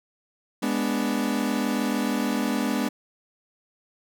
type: chord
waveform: 40% pulse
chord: G# diminished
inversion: none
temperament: equal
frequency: 207.7 / 246.9 / 293.7 Hz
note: G#3 / B3 / D4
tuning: 0 / 0 / 0 cents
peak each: -27 / -26 / -28 dBFS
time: 0.62-2.89 s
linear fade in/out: 10 ms
effects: none